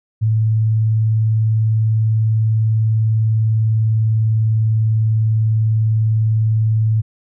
sine tone with vibrato, 110 Hz, A2, in tune, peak -12 dBFS, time 0.21-7.02 s, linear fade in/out 20 ms, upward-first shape triangle, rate 20 Hz, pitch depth 54 cents each way, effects none

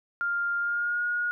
sine tone with pitch glide, 1400 to 1440.2 Hz, F6 to F#6, +4 to -47 cents, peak -25 dBFS, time 0.21-1.31 s, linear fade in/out 0 ms, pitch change +49 cents, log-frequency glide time 0.59-1.04 s, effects none

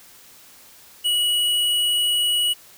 sine tone with hard clipping, 2922 Hz, F#7, 22 cents flat, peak -19 dBFS, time 1.04-2.54 s, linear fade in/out 20 ms, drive 13 dB, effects white hiss -48 dBFS RMS until 2.77 s

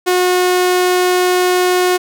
sawtooth tone, 362.6 Hz, F#4, 35 cents flat, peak -7 dBFS, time 0.06-1.98 s, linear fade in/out 20 ms, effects none

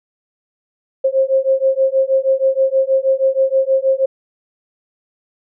sine beating tone pair, 530 / 536.3 Hz, C5 / C5, +22 / +43 cents, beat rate 6.3 Hz, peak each -15 dBFS, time 1.04-4.06 s, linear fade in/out 10 ms, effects none

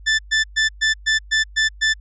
sawtooth tone bursts, 1760 Hz, A6, in tune, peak -11 dBFS, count 8, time 0.06-1.94 s, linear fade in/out 20 ms, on 130 ms, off 120 ms, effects added 50 Hz sine -38 dBFS peak until 2 s + resampled to 16000 Hz

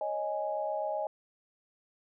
sine chord, C# suspended second, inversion none, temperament equal, 554.4 / 622.3 / 830.6 Hz, C#5 / D#5 / G#5, 0 / 0 / 0 cents, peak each -38 / -33 / -35 dBFS, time 0.01-1.07 s, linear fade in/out 2 ms, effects none

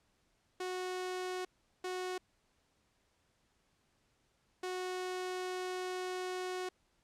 sawtooth tone bursts at uneven times, 367.1 Hz, F#4, 14 cents flat, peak -33 dBFS, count 3, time 0.6-1.45 / 1.84-2.18 / 4.63-6.69 s, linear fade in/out 5 ms, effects pink hiss -75 dBFS RMS until 7.03 s + low-pass 9000 Hz 12 dB/octave

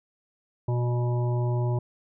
harmonic tone, 121.6 Hz, B2, 26 cents flat, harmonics 1 / 3 / 5 / 7 / 8, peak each -23 / -33 / -37 / -40 / -41 dBFS, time 0.68-1.79 s, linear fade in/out 5 ms, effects none

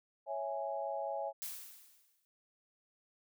sine chord, C# minor, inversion none, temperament equal, 554.4 / 659.3 / 830.6 Hz, C#5 / E5 / G#5, 0 / 0 / 0 cents, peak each -40 dBFS, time 0.26-1.33 s, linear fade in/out 50 ms
blue noise with exponential decay, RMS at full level -40 dBFS, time 1.42-2.25 s, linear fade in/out 0 ms, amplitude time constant 180 ms
effects none

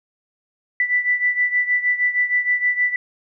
sine beating tone pair, 1975.5 / 1981.9 Hz, B6 / B6, 0 / +6 cents, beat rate 6.4 Hz, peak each -18 / -22 dBFS, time 0.8-2.96 s, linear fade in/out 2 ms, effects none

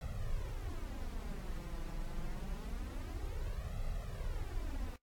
brown noise with flanger, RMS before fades -40 dBFS, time 0.01-4.96 s, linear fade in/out 2 ms, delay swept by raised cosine 1.5 to 6 ms, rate 0.26 Hz, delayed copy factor +0.8, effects noise-tail reverb RT60 0.1 s tail -17 dB re dry + AAC 64 kbps

